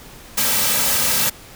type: noise with comb filter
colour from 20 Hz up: white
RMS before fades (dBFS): -18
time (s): 0.37-1.3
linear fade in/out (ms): 10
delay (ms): 2.8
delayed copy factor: -0.7
effects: pink hiss -41 dBFS RMS until 1.55 s